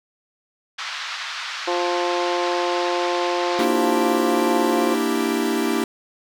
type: band-pass noise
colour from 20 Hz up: pink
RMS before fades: -30 dBFS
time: 0.78-3.65 s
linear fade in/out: 10 ms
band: 1100 to 5100 Hz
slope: 24 dB/octave
type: harmonic tone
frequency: 175.9 Hz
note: F3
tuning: 13 cents sharp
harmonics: 2 / 3 / 4 / 5 / 6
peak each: -24 / -26 / -27 / -28 / -29 dBFS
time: 1.67-4.95 s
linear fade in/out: 10 ms
type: chord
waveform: 45% pulse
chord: E half-diminished seventh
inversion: second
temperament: equal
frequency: 233.1 / 293.7 / 329.6 / 392 Hz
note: Bb3 / D4 / E4 / G4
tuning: 0 / 0 / 0 / 0 cents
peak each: -25 dBFS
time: 3.59-5.84 s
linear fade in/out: 2 ms
effects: none